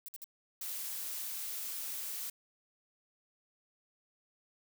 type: noise bursts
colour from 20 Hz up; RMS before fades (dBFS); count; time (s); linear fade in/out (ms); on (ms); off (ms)
violet; -45; 3; 0.06-0.242; 0; 24; 55
type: noise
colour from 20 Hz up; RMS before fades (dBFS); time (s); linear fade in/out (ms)
blue; -40; 0.61-2.3; 5
effects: none